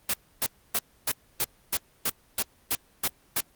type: noise bursts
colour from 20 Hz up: white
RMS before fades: -25 dBFS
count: 11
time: 0.09-3.407 s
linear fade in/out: 5 ms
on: 47 ms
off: 280 ms
effects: pink hiss -61 dBFS RMS until 3.55 s + Opus 24 kbps